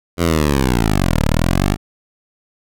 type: linear two-way sweep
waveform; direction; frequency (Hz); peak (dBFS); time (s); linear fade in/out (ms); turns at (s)
10% pulse; down then up; 88.1 to 36.01 to 52.1; -5; 0.17-1.77; 50; 1.23
effects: none